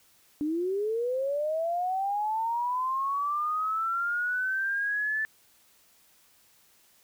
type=linear sweep; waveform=sine; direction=up; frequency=290 to 1760 Hz; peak=-26 dBFS; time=0.41-5.25 s; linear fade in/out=0 ms; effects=white hiss -62 dBFS RMS until 7.03 s